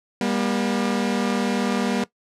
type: tone pair together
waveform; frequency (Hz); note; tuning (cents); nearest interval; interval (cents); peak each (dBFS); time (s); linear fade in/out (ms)
sawtooth; 199.2 / 239.5; G3 / A#3; +28 / +47; minor third; 319; -20 / -19; 0.21-2.04; 2
effects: noise-tail reverb RT60 0.1 s tail -18 dB re dry + low-pass 8000 Hz 12 dB/octave